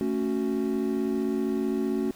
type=chord; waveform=triangle; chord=F# minor; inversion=first; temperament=just; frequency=222 / 277.5 / 370 Hz; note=A3 / C#4 / F#4; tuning=+16 / +2 / 0 cents; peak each=-27 dBFS; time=0.01-2.11 s; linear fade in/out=0 ms; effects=pink hiss -51 dBFS RMS until 2.15 s